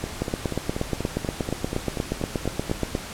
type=two click trains; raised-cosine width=2 ms; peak=-14 / -10 dBFS; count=12 / 24; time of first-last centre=0.04-2.697 / 0.22-2.952 s; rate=4.14 / 8.42 Hz; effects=pink hiss -36 dBFS RMS until 3.13 s + low-pass 11000 Hz 12 dB/octave